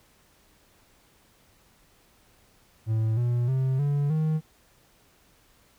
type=tone with pitch steps; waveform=triangle; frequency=110.7 / 120.72 / 131.65 / 143.56 / 156.55 Hz; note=A2 / B2 / C3 / D3 / D#3; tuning=+11 / -39 / +11 / -39 / +11 cents; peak=-20 dBFS; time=2.86-4.41 s; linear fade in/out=50 ms; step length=310 ms; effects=pink hiss -61 dBFS RMS until 5.78 s